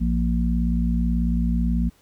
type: harmonic tone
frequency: 58.27 Hz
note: A#1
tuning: in tune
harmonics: 1 / 3 / 4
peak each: -21 / -24 / -25 dBFS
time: 0-1.9 s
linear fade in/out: 20 ms
effects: pink hiss -59 dBFS RMS until 2.01 s